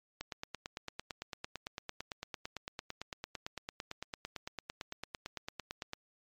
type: click train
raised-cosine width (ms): 0.2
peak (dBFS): -22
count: 52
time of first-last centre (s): 0.21-5.934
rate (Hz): 8.91
effects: MP3 96 kbps